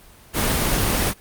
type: noise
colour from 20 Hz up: pink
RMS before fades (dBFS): -20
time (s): 0.33-1.14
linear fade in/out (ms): 50
effects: pink hiss -48 dBFS RMS until 1.2 s + Opus 24 kbps